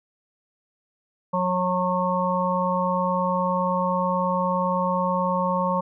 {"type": "harmonic tone", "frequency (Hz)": 181.9, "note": "F#3", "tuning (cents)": -29, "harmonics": [1, 3, 5, 6], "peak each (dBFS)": [-26, -26, -26, -26], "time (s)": [1.33, 5.81], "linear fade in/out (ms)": 10, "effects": []}